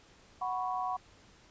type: chord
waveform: sine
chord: F# suspended fourth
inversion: none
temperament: equal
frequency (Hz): 740 / 987.8 / 1108.7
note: F#5 / B5 / C#6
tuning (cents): 0 / 0 / 0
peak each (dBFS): -34 / -37 / -37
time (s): 0.41-0.97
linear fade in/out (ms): 10
effects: pink hiss -60 dBFS RMS until 1.5 s + resampled to 16000 Hz